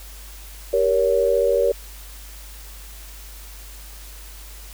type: chord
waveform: sine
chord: G diminished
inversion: none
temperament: just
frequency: 392 / 470.4 / 564.5 Hz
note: G4 / Bb4 / Db5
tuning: 0 / +16 / +31 cents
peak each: -23 / -19 / -19 dBFS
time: 0.73-1.72 s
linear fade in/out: 5 ms
effects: added 50 Hz sine -38 dBFS peak until 4.73 s + white hiss -43 dBFS RMS until 4.73 s